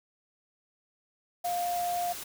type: tone in noise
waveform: sine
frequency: 704 Hz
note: F5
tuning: 14 cents sharp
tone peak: -28 dBFS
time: 1.44-2.13 s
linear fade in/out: 10 ms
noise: white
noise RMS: -40 dBFS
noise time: 1.44-2.24 s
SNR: +9 dB
effects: none